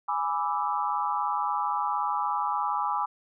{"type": "chord", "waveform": "sine", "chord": "E dominant seventh", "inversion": "first", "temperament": "equal", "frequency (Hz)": [830.6, 987.8, 1174.7, 1318.5], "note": ["G#5", "B5", "D6", "E6"], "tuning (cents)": [0, 0, 0, 0], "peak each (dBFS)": [-30, -30, -30, -35], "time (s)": [0.08, 3.06], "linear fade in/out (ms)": 10, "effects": []}